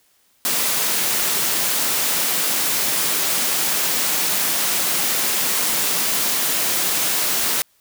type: high-pass noise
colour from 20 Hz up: white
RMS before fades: -20 dBFS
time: 0.45-7.62 s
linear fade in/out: 0 ms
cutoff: 140 Hz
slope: 24 dB/octave
effects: white hiss -60 dBFS RMS until 7.8 s